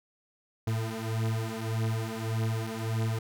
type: beating tone pair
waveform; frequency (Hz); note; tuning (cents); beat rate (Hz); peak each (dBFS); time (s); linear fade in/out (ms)
40% pulse; 111 / 112.7; A2 / A2; +16 / +42; 1.7; -31; 0.67-3.19; 5
effects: none